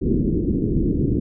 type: low-pass noise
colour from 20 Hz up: white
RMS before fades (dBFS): -20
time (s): 0.01-1.2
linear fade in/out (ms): 10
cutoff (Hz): 380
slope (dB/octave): 48
effects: none